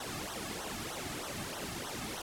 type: noise with flanger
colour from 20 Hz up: pink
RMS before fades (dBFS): -40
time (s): 0-2.22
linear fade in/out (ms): 5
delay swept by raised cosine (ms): 0.41 to 2.11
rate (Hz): 3.2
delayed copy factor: -0.8
effects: low-pass 12000 Hz 12 dB/octave